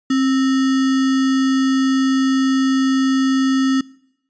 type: tone with sample-and-hold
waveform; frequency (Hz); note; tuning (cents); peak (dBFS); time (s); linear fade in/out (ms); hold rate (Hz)
sine; 265.8; C4; +27; -13; 0.1-3.81; 5; 1575
effects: noise-tail reverb RT60 0.8 s tail -24 dB re dry + resampled to 16000 Hz